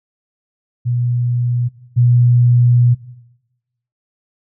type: tone pair in turn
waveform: sine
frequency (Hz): 121.6 / 121.6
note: B2 / B2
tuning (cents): -26 / -26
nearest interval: unison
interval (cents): 0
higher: neither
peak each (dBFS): -14 / -8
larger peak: second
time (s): 0.85-1.69 / 1.96-2.95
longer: second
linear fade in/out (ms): 20
effects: noise-tail reverb RT60 1.0 s tail -18 dB re dry